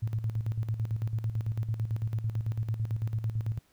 sine tone with tremolo, 110.7 Hz, A2, 11 cents sharp, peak -26 dBFS, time 0.02-3.59 s, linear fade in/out 10 ms, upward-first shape square, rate 9 Hz, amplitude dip 65%, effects pink hiss -67 dBFS RMS until 3.72 s

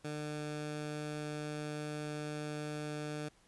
15% pulse tone, 150.2 Hz, D3, 39 cents sharp, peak -32 dBFS, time 0.04-3.29 s, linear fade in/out 10 ms, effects pink hiss -67 dBFS RMS until 3.47 s + resampled to 24000 Hz

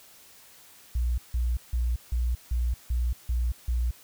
sine tone bursts, 60.1 Hz, B1, 46 cents flat, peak -23 dBFS, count 8, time 0.95-3.91 s, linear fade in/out 5 ms, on 230 ms, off 160 ms, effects white hiss -53 dBFS RMS until 4.03 s

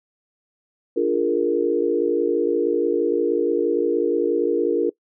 sine chord, Bb dominant seventh, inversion first, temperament equal, 293.7 / 349.2 / 415.3 / 466.2 Hz, D4 / F4 / Ab4 / Bb4, 0 / 0 / 0 / 0 cents, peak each -25 / -22 / -24 / -21 dBFS, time 0.96-4.9 s, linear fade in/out 10 ms, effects noise-tail reverb RT60 0.1 s tail -21 dB re dry

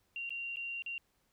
sine tone with dropouts, 2764 Hz, F7, 19 cents flat, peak -37 dBFS, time 0.16-0.98 s, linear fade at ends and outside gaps 1 ms, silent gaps 0.293-0.305 / 0.559-0.569 / 0.822-0.862 s, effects pink hiss -75 dBFS RMS until 1.32 s

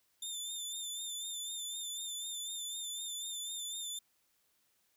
20% pulse tone with vibrato, 3569 Hz, A7, 24 cents sharp, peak -33 dBFS, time 0.22-3.99 s, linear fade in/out 5 ms, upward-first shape triangle, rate 4 Hz, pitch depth 54 cents each way, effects white hiss -75 dBFS RMS until 4.96 s

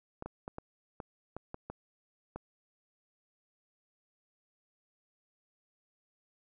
clicks, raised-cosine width 1 ms, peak -26 dBFS, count 9, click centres 0.224 / 0.26 / 0.479 / 0.584 / 1.002 / 1.366 / 1.544 / 1.7 / 2.36 s, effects none

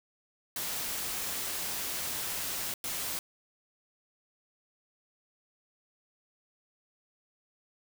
white noise bursts at uneven times, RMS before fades -35 dBFS, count 2, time 0.56-2.74 / 2.84-3.19 s, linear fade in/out 2 ms, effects none

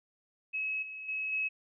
sine tone with level steps, 2569 Hz, E7, 45 cents flat, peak -31 / -40 / -32 / -29 dBFS, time 0.53-1.49 s, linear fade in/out 20 ms, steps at 0.82 / 1.08 / 1.32 s, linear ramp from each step 10 ms, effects none

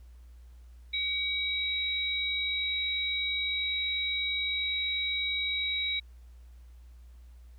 sine tone pair together, 2275 / 3837 Hz, C#7 / A#7, +44 / +49 cents, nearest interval major sixth, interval 905 cents, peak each -32 / -30 dBFS, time 0.93-6 s, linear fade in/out 10 ms, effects added 60 Hz sine -48 dBFS peak until 7.58 s + pink hiss -69 dBFS RMS until 7.58 s

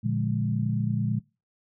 sine chord, Bb dominant seventh, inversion none, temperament equal with one note detuned, 116.54 / 146.16 / 174.61 / 207.7 Hz, Bb2 / D3 / F3 / Ab3, 0 / -8 / 0 / 0 cents, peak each -27 / -30 / -33 / -29 dBFS, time 0.03-1.2 s, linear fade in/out 20 ms, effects noise-tail reverb RT60 0.3 s tail -24 dB re dry

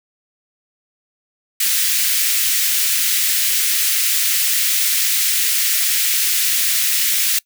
white high-pass noise, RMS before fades -17 dBFS, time 1.6-7.39 s, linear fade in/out 5 ms, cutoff 1800 Hz, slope 24 dB/octave, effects noise-tail reverb RT60 0.1 s tail -23 dB re dry

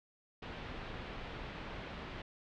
pink low-pass noise, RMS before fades -45 dBFS, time 0.42-2.22 s, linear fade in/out 5 ms, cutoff 3500 Hz, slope 24 dB/octave, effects none

